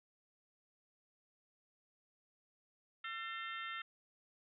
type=harmonic tone with a mistuned harmonic; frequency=450 Hz; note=A4; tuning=39 cents sharp; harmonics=3 / 4 / 5 / 6 / 7 / 8; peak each=-45 / -47 / -49 / -51 / -52 / -53 dBFS; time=3.04-3.82 s; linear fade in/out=5 ms; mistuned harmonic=5; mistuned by=-120 cents; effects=none